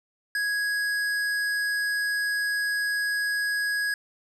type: tone with hard clipping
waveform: triangle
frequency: 1661.2 Hz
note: G#6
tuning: in tune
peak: -26 dBFS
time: 0.35-3.94 s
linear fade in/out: 2 ms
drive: 16 dB
effects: none